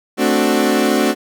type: chord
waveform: 30% pulse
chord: D dominant seventh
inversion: second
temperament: equal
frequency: 220 / 261.6 / 293.7 / 370 Hz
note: A3 / C4 / D4 / F#4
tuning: 0 / 0 / 0 / 0 cents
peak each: -16 dBFS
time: 0.17-1.15 s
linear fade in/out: 50 ms
effects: none